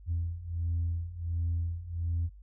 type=beating tone pair; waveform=sine; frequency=83.7 / 85.1 Hz; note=E2 / F2; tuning=+27 / -44 cents; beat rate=1.4 Hz; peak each=-33 / -30 dBFS; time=0.06-2.3 s; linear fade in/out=50 ms; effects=tanh soft clip ceiling -24 dBFS + added 50 Hz sine -48 dBFS peak until 2.42 s